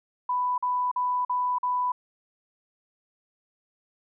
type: tone bursts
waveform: sine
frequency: 993 Hz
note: B5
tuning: 9 cents sharp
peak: -23 dBFS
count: 5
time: 0.29-1.92 s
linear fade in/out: 5 ms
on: 290 ms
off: 45 ms
effects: none